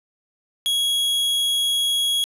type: tone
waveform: 45% pulse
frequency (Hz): 3322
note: G#7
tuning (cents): 0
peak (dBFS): -18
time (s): 0.66-2.24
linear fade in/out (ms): 0
effects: resampled to 32000 Hz + 8-bit